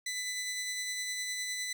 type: tone with tremolo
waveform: 15% pulse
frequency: 2000 Hz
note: B6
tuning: 21 cents sharp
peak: -27 dBFS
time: 0.06-1.73 s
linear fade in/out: 5 ms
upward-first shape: sine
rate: 9.8 Hz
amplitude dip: 25%
effects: none